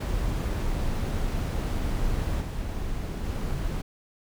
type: noise with level steps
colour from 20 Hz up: brown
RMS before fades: -27 / -31 / -29 dBFS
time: 0-3.82 s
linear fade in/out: 10 ms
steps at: 2.4 / 3.24 s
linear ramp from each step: 20 ms
effects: none